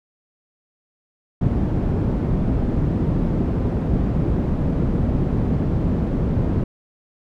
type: low-pass noise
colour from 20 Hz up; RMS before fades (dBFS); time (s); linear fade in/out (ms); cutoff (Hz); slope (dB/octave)
white; -20; 1.41-6.64; 5; 200; 12
effects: none